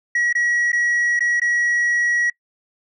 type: tone with dropouts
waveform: sine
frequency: 1916 Hz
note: A#6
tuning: 47 cents sharp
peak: -13 dBFS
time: 0.15-2.3 s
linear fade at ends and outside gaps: 5 ms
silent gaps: 0.328-0.351 / 0.719-0.729 / 1.193-1.205 / 1.399-1.416 s
effects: noise-tail reverb RT60 0.1 s tail -25 dB re dry + tanh soft clip ceiling -15 dBFS